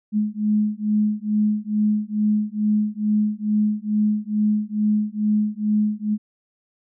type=beating tone pair; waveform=sine; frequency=210.2 / 212.5 Hz; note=G#3 / G#3; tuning=+21 / +40 cents; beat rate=2.3 Hz; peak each=-21 dBFS; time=0.12-6.18 s; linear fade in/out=50 ms; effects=none